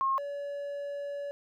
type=tone pair in turn; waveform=sine / triangle; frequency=1076 / 570 Hz; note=C6 / C#5; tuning=+48 / +48 cents; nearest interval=major seventh; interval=1100 cents; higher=first; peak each=-25 / -32 dBFS; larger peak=first; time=0.01-0.18 / 0.18-1.31 s; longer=second; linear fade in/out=0 ms; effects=none

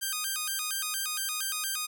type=tone with vibrato; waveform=5% pulse; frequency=1396.9 Hz; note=F6; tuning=in tune; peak=-19 dBFS; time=0.01-1.87 s; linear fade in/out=20 ms; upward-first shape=square; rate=4.3 Hz; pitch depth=210 cents each way; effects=none

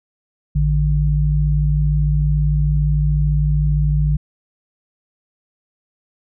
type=tone pair together; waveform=sine; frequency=55.62 / 149.1 Hz; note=A1 / D3; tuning=+19 / +27 cents; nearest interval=octave + perfect fourth; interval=1708 cents; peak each=-16 dBFS; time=0.55-4.17 s; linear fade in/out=10 ms; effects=none

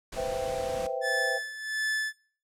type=noise; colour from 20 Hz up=pink; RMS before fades=-40 dBFS; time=0.12-0.87 s; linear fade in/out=5 ms
type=chord; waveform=sine; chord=C major seventh; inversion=third; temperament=equal; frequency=493.9 / 523.3 / 659.3 / 784 Hz; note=B4 / C5 / E5 / G5; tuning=0 / 0 / 0 / 0 cents; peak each=-34 / -33 / -33 / -36 dBFS; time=0.16-1.39 s; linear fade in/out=20 ms
type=tone with tremolo; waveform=45% pulse; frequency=1740 Hz; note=A6; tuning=20 cents flat; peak=-26 dBFS; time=1.01-2.13 s; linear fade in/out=50 ms; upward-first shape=sine; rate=1.4 Hz; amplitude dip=75%
effects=noise-tail reverb RT60 0.4 s tail -17 dB re dry + low-pass 10000 Hz 12 dB/octave

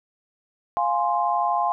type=chord; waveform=sine; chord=F minor; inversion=none; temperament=equal; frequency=698.5 / 830.6 / 1046.5 Hz; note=F5 / Ab5 / C6; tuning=0 / 0 / 0 cents; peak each=-24 dBFS; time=0.77-1.72 s; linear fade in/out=0 ms; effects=none

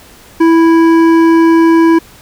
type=tone with hard clipping; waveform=sine; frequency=329.6 Hz; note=E4; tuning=in tune; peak=-6 dBFS; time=0.4-1.99 s; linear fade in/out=10 ms; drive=11 dB; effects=pink hiss -39 dBFS RMS until 2.21 s

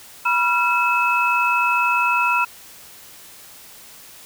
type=tone cluster; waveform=sine; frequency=973 / 1373 / 2591 Hz; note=B5 / F6 / E7; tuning=-26 / -30 / -30 cents; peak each=-20 dBFS; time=0.25-2.45 s; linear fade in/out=10 ms; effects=white hiss -43 dBFS RMS until 4.25 s

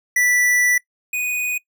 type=tone pair in turn; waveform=square; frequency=1969 / 2481 Hz; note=B6 / D#7; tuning=-6 / -6 cents; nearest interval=major third; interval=400 cents; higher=second; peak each=-15 / -21 dBFS; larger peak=first; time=0.16-0.78 / 1.13-1.58 s; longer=first; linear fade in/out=5 ms; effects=noise-tail reverb RT60 0.1 s tail -21 dB re dry

